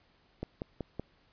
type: click train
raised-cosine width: 2 ms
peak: -22 dBFS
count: 4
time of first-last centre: 0.43-0.996 s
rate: 5.3 Hz
effects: pink hiss -67 dBFS RMS until 1.32 s + resampled to 11025 Hz